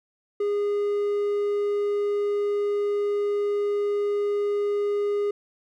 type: tone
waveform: triangle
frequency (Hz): 409.9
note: G#4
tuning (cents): -23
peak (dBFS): -20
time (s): 0.4-5.31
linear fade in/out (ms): 5
effects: none